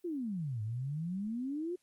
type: exponential two-way sweep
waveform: sine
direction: down then up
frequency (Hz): 367.8 to 104.3 to 367.8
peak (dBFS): -34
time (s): 0.04-1.76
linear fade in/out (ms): 10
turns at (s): 0.62
effects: white hiss -75 dBFS RMS until 1.82 s + Opus 32 kbps